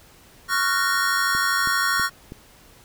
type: chord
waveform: square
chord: Gb major seventh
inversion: second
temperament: just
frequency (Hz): 1110 / 1387.5 / 1480 / 1850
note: Db6 / F6 / Gb6 / Bb6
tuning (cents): +2 / -12 / 0 / -14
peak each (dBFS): -26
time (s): 0.48-2.1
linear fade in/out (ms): 50
type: click train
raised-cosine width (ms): 3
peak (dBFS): -22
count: 4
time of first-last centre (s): 1.35-2.321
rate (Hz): 3.09
effects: pink hiss -51 dBFS RMS until 2.84 s